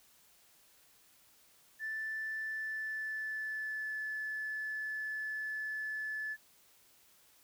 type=tone with pitch glide; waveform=sine; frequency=1760 to 1731.8 Hz; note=A6 to A6; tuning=0 to -28 cents; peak=-35 dBFS; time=1.79-6.37 s; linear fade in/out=50 ms; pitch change=-28 cents; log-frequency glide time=2.42-4.02 s; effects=tanh soft clip ceiling -31 dBFS + white hiss -65 dBFS RMS until 7.43 s